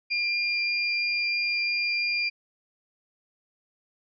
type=tone pair together; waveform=sine; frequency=2399 / 4798 Hz; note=D7 / D8; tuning=+36 / +36 cents; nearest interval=octave; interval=1200 cents; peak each=-25 / -30 dBFS; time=0.1-2.3 s; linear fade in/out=20 ms; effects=none

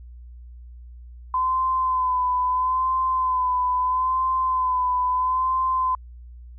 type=tone with vibrato; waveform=sine; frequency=1019 Hz; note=C6; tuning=46 cents flat; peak=-19 dBFS; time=1.34-5.95 s; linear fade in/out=2 ms; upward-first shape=sine; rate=0.76 Hz; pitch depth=33 cents each way; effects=added 60 Hz sine -39 dBFS peak until 6.58 s

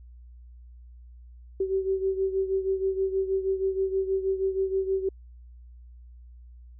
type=beating tone pair; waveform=sine; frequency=382.5 / 388.8 Hz; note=G4 / G4; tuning=-42 / -14 cents; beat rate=6.3 Hz; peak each=-25 / -30 dBFS; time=1.6-5.09 s; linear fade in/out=5 ms; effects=added 60 Hz sine -45 dBFS peak until 6.79 s

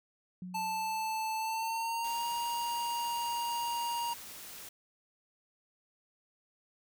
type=tone with exponential decay; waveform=sine; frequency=181.9 Hz; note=F#3; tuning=29 cents flat; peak=-38 dBFS; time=0.42-1.39 s; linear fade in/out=2 ms; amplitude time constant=210 ms
type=tone with pitch glide; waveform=square; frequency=880 to 943.2 Hz; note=A5 to A#5; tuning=0 to +20 cents; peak=-33 dBFS; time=0.54-4.14 s; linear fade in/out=10 ms; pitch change=+120 cents; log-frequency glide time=1.37-2.27 s
type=noise; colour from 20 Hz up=white; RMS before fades=-47 dBFS; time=2.04-4.69 s; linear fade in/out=5 ms
effects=none

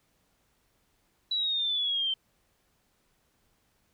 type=exponential sweep; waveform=sine; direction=down; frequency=3951 to 3101 Hz; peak=-26 dBFS; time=1.31-2.14 s; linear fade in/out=5 ms; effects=pink hiss -71 dBFS RMS until 3.93 s

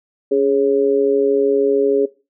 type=tone with amplitude modulation; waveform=sine; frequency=415.3 Hz; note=G#4; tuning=in tune; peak=-8 dBFS; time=0.31-2.06 s; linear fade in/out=10 ms; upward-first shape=sine; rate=133 Hz; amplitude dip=90%; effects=noise-tail reverb RT60 0.3 s tail -20 dB re dry

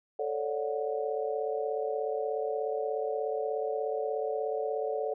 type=chord; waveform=sine; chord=D major seventh; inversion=second; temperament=just; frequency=440.5 / 550.6 / 587.3 / 734.2 Hz; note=A4 / C#5 / D5 / F#5; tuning=+2 / -12 / 0 / -14 cents; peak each=-32 / -36 / -36 / -37 dBFS; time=0.19-5.14 s; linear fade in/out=5 ms; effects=none

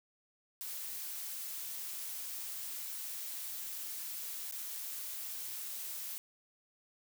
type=noise with dropouts; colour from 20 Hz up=blue; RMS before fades=-42 dBFS; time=0.61-6.18 s; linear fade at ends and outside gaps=0 ms; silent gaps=4.512-4.523 s; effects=none

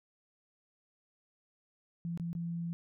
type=tone with dropouts; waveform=sine; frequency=169.4 Hz; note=E3; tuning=48 cents sharp; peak=-34 dBFS; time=2.05-2.73 s; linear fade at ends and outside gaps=0 ms; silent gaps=2.175-2.198 / 2.33-2.351 s; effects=none

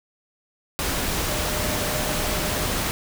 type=tone in noise; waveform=sine; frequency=607 Hz; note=D#5; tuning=43 cents flat; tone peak=-33 dBFS; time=1.29-2.66 s; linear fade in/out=0 ms; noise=pink; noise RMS=-25 dBFS; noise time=0.79-2.91 s; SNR=-11 dB; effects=none

